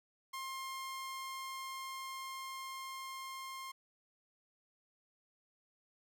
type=tone with level ramp; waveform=sawtooth; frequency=1062 Hz; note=C6; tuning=25 cents sharp; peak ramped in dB=-37 to -40 dBFS; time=0.33-3.72 s; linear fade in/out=10 ms; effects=none